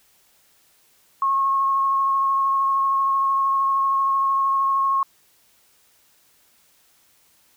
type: tone with vibrato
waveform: sine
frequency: 1088 Hz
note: C#6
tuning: 33 cents flat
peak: -17 dBFS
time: 1.22-5.03 s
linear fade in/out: 2 ms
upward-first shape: triangle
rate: 13 Hz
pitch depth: 14 cents each way
effects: white hiss -59 dBFS RMS until 7.56 s